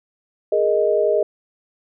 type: chord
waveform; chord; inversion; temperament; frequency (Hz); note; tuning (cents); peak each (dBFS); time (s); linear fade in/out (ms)
sine; Ab suspended second; none; equal; 415.3 / 466.2 / 622.3; Ab4 / Bb4 / Eb5; 0 / 0 / 0; -19 / -21 / -18; 0.52-1.23; 5
effects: none